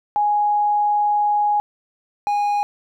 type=tone pair in turn; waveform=sine / triangle; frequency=830.6 / 822.5 Hz; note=G#5 / G#5; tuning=0 / -17 cents; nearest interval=unison; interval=17 cents; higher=first; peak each=-15 / -15 dBFS; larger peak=neither; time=0.16-1.6 / 2.27-2.63 s; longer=first; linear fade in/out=0 ms; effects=none